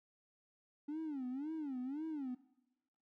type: tone with vibrato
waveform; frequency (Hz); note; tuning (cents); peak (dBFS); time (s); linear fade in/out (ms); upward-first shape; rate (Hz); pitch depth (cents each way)
triangle; 283.2; C#4; +37; -36; 0.88-2.35; 10; sine; 1.9; 220
effects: noise-tail reverb RT60 1.0 s tail -21 dB re dry + tanh soft clip ceiling -34 dBFS